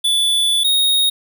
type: tone pair in turn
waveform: square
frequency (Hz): 3467 / 3740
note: A7 / A#7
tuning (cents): -26 / +5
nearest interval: minor second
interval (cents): 131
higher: second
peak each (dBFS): -14 / -13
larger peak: second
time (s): 0.04-0.64 / 0.64-1.1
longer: first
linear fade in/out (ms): 10
effects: none